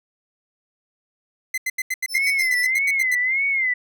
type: tone bursts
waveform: 45% pulse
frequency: 2050 Hz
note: C7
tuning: 36 cents flat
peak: -21 dBFS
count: 14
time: 1.54-3.151 s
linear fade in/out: 5 ms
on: 38 ms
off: 83 ms
type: tone with tremolo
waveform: sawtooth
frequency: 5290 Hz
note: E8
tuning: 5 cents sharp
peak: -24 dBFS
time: 2.08-2.71 s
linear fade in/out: 50 ms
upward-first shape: sine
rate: 6.3 Hz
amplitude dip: 80%
type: tone with vibrato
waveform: sine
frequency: 2093 Hz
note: C7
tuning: in tune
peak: -18 dBFS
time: 2.14-3.74 s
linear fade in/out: 10 ms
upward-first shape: sine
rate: 1.7 Hz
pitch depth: 110 cents each way
effects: none